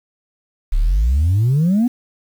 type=exponential sweep; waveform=sine; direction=up; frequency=32 to 254.3 Hz; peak=-10 dBFS; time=0.72-1.88 s; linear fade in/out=10 ms; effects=tanh soft clip ceiling -10 dBFS + 7-bit